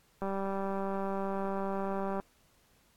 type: click train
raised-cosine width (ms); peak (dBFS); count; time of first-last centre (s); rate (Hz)
1; -22; 387; 0.22-2.199; 195
effects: pink hiss -67 dBFS RMS until 2.96 s + AAC 64 kbps